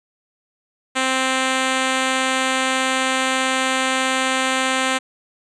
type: tone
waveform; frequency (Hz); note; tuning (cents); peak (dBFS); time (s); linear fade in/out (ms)
5% pulse; 261.6; C4; 0; -6; 0.95-4.99; 20
effects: resampled to 24000 Hz